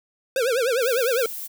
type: tone with vibrato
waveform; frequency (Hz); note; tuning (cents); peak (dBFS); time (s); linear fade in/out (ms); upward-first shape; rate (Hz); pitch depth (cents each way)
square; 493.9; B4; 0; -20; 0.36-1.26; 2; triangle; 9.9; 210
type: noise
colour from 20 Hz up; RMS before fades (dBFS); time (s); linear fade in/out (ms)
violet; -33; 0.81-1.48; 20
effects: none

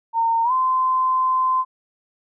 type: tone with pitch glide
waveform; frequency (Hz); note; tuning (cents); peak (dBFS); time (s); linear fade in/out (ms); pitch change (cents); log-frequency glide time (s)
sine; 915 to 1033; A#5 to C6; -32 to -22; -16; 0.13-1.65; 50; +210; 0.44-0.52
effects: none

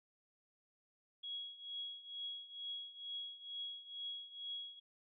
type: tone with tremolo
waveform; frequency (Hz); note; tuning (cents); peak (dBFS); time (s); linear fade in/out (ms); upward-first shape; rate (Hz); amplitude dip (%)
sine; 3322; G#7; 0; -40; 1.23-4.8; 10; triangle; 2.2; 85
effects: none

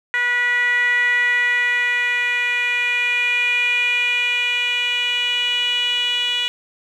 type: tone with band-pass filter sweep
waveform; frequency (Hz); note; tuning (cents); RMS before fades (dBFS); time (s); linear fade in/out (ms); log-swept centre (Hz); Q
10% pulse; 486.8; B4; -25; -19; 0.14-6.48; 0; 1800 to 3100; 6.4
effects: none

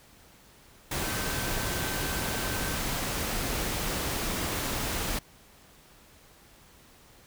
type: tone in noise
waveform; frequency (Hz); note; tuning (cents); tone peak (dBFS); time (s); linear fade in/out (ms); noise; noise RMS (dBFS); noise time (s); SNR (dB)
sine; 1546; G6; -24; -40; 1.01-2.79; 5; pink; -31; 0.91-5.19; -12
effects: pink hiss -56 dBFS RMS until 7.26 s

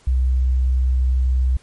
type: tone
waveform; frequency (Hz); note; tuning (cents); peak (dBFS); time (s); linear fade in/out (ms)
sine; 63.8; C2; -43; -14; 0.07-1.57; 5
effects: pink hiss -53 dBFS RMS until 1.62 s + MP3 48 kbps

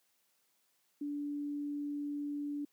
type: tone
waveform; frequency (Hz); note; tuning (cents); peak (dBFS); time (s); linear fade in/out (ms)
sine; 290; D4; -22; -35; 1.01-2.65; 5
effects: white hiss -75 dBFS RMS until 2.72 s + high-pass 150 Hz 12 dB/octave

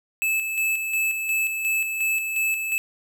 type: tone with tremolo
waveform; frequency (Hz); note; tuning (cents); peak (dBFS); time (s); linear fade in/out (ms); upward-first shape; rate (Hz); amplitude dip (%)
square; 2613; E7; -16; -21; 0.22-2.78; 0; square; 2.8; 45
effects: none

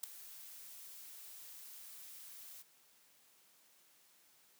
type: noise with ADSR envelope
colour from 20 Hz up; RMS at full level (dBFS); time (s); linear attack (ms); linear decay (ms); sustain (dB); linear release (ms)
blue; -36; 0.03-2.63; 8; 4; -17; 20
effects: white hiss -68 dBFS RMS until 4.59 s + high-pass 150 Hz 12 dB/octave

